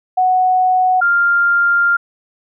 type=tone pair in turn; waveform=sine; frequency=740 / 1396.9 Hz; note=F#5 / F6; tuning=0 / 0 cents; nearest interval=major seventh; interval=1100 cents; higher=second; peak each=-10 dBFS; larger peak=neither; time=0.17-1.01 / 1.01-1.97 s; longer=second; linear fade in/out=10 ms; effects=none